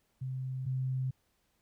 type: tone pair in turn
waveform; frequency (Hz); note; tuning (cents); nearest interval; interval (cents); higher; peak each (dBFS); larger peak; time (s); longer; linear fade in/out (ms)
sine; 130.3 / 130.3; C3 / C3; -7 / -7; unison; 0; neither; -34 / -30; second; 0.21-0.66 / 0.66-1.11; neither; 10
effects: pink hiss -75 dBFS RMS until 1.61 s